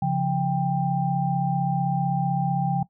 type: tone cluster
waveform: sine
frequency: 138.5 / 174.2 / 791 Hz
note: C#3 / F3 / G5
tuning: -1 / -4 / +15 cents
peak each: -25 dBFS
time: 0.02-2.83 s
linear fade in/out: 5 ms
effects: noise-tail reverb RT60 0.1 s tail -17 dB re dry